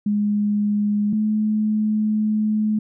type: tone pair in turn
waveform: sine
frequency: 207.2 / 214.1 Hz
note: G#3 / A3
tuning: -4 / -47 cents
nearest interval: minor second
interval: 57 cents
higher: second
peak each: -17 dBFS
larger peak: neither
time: 0.06-1.13 / 1.13-2.79 s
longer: second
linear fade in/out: 5 ms
effects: none